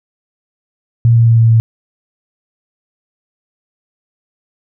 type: tone with pitch steps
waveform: sine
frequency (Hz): 116.8 / 115.93 / 115.06 / 114.2 / 113.34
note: A#2 / A#2 / A#2 / A#2 / A#2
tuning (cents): +4 / -9 / -22 / -35 / -48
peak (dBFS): -5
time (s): 1.05-1.6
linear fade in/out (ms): 0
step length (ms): 110
effects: none